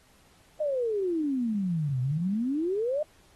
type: exponential two-way sweep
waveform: sine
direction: down then up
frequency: 624 to 123.47 to 624 Hz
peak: -25 dBFS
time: 0.6-3.03 s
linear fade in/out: 5 ms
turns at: 2.01 s
effects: pink hiss -61 dBFS RMS until 3.35 s + AAC 32 kbps